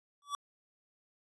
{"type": "tone with exponential growth", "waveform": "square", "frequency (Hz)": 1148, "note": "D6", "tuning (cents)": -40, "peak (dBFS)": -31, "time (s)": [0.22, 0.35], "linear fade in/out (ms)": 1, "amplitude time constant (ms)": 27, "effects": ["resampled to 22050 Hz"]}